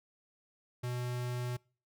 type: tone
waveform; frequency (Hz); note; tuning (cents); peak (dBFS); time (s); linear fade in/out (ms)
square; 123.3; B2; -2; -35; 0.83-1.57; 10
effects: noise-tail reverb RT60 0.4 s tail -26 dB re dry